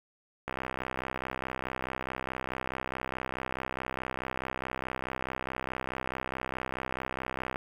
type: click train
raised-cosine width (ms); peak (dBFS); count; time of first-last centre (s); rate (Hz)
0.5; -18; 459; 0.48-7.559; 64.7
effects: 8-bit